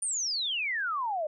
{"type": "exponential sweep", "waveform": "sine", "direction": "down", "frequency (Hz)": [9460, 587.3], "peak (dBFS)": -28, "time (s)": [0.02, 1.27], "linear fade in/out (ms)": 5, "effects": []}